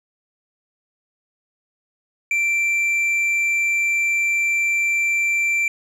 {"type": "tone with tanh clipping", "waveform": "sine", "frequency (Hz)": 2349, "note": "D7", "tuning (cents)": 0, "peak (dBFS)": -18, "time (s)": [2.31, 5.68], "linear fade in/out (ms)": 2, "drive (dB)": 5, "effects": []}